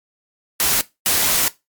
white noise bursts at uneven times, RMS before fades -17 dBFS, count 2, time 0.6-0.81 / 1.06-1.48 s, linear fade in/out 0 ms, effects noise-tail reverb RT60 0.2 s tail -18 dB re dry + MP3 96 kbps

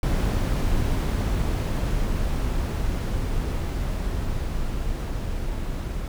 brown noise with level ramp, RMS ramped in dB -21 to -29 dBFS, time 0.03-6.08 s, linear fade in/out 2 ms, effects none

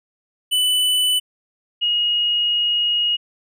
square / sine tone pair in turn, 2989 / 2880 Hz, F#7 / F#7, +17 / -47 cents, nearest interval minor second, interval 64 cents, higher first, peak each -16 dBFS, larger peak neither, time 0.51-1.2 / 1.81-3.17 s, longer second, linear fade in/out 20 ms, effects none

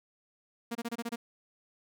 sawtooth tone bursts, 234.1 Hz, A#3, 8 cents sharp, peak -29 dBFS, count 7, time 0.71-1.16 s, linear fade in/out 10 ms, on 42 ms, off 26 ms, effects none

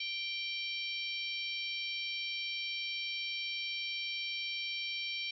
harmonic tone with a mistuned harmonic, 784 Hz, G5, in tune, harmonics 3 / 4 / 5 / 6 / 7, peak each -39 / -41 / -43 / -45 / -46 dBFS, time 0-5.31 s, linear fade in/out 5 ms, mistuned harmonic 6, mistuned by -66 cents, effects none

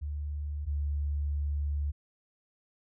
sine tone pair in turn, 73.5 / 72.61 Hz, D2 / D2, +2 / -19 cents, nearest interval unison, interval 21 cents, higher first, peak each -32 / -28 dBFS, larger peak second, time 0.01-0.66 / 0.66-1.92 s, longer second, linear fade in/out 20 ms, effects none

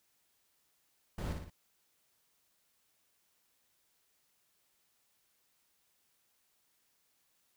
brown noise with echo, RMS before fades -37 dBFS, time 1.18-1.33 s, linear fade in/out 5 ms, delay 57 ms, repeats 3, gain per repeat -5 dB, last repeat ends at 1.501 s, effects white hiss -75 dBFS RMS until 7.56 s

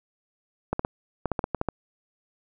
clicks, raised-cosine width 1 ms, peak -11 dBFS, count 10, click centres 0.73 / 0.794 / 0.849 / 1.257 / 1.317 / 1.392 / 1.441 / 1.547 / 1.614 / 1.687 s, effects none

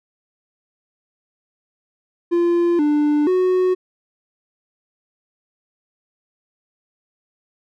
triangle tone with pitch steps, 344.8 / 296.4 / 368.1 Hz, F4 / D4 / F#4, -22 / +16 / -9 cents, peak -12 dBFS, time 2.31-3.75 s, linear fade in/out 20 ms, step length 480 ms, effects none

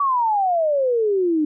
sine exponential sweep, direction down, 1154 to 296 Hz, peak -16 dBFS, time 0-1.45 s, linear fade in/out 5 ms, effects none

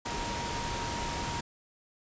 sine tone in noise, 941 Hz, A#5, 16 cents sharp, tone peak -37 dBFS, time 0.05-1.41 s, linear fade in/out 10 ms, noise pink, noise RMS -35 dBFS, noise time 0.05-1.41 s, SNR -5 dB, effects resampled to 16000 Hz

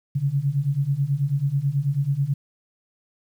sine beating tone pair, 134.9 / 144.1 Hz, C#3 / D3, -47 / -33 cents, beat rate 9.2 Hz, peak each -24 / -22 dBFS, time 0.15-2.34 s, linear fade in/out 10 ms, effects 9-bit

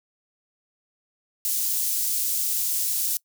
white high-pass noise, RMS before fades -25 dBFS, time 1.45-3.17 s, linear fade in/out 0 ms, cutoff 6300 Hz, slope 12 dB/octave, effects noise-tail reverb RT60 0.1 s tail -24 dB re dry

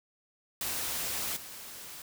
white noise with level steps, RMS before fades -34 / -45 dBFS, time 0.61-2.02 s, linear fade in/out 2 ms, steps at 1.36 s, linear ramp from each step 10 ms, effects none

